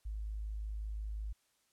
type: tone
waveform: sine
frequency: 52.8 Hz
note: G#1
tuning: 29 cents sharp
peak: -37 dBFS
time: 0.05-1.33 s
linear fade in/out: 10 ms
effects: white hiss -75 dBFS RMS until 1.72 s + low-pass 11000 Hz 12 dB/octave